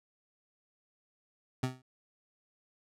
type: tone with exponential decay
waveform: 25% pulse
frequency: 128.7 Hz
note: C3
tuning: 28 cents flat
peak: -23 dBFS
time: 1.63-1.82 s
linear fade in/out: 5 ms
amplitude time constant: 41 ms
effects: low-pass 10000 Hz 12 dB/octave